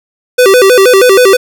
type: tone with vibrato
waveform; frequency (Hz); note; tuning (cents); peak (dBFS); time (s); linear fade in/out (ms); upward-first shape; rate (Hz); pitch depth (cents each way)
square; 440; A4; 0; -3; 0.38-1.37; 10; square; 6.3; 220
effects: none